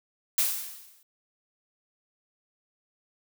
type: noise with exponential decay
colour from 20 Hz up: blue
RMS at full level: -22 dBFS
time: 0.38-1.03 s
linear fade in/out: 2 ms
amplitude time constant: 140 ms
effects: none